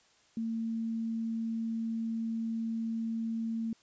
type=tone; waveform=sine; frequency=226.3 Hz; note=A3; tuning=49 cents sharp; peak=-31 dBFS; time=0.37-3.73 s; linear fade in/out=2 ms; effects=white hiss -65 dBFS RMS until 3.82 s + resampled to 16000 Hz